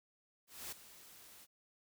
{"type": "noise with ADSR envelope", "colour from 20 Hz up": "white", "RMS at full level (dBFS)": -44, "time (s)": [0.47, 1.47], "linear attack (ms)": 250, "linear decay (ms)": 9, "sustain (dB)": -14, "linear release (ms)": 41, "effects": []}